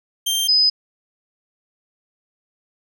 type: tone pair in turn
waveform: sawtooth / sine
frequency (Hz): 3162 / 5019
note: G7 / D#8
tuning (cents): +14 / +14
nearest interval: minor sixth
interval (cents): 800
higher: second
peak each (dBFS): -15 / -12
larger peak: second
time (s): 0.26-0.48 / 0.48-0.7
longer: neither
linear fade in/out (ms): 10
effects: none